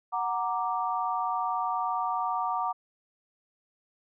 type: chord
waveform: sine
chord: Gb augmented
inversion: none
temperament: equal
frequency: 740 / 932.3 / 1174.7 Hz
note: Gb5 / Bb5 / D6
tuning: 0 / 0 / 0 cents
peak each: -31 dBFS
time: 0.12-2.73 s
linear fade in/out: 20 ms
effects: none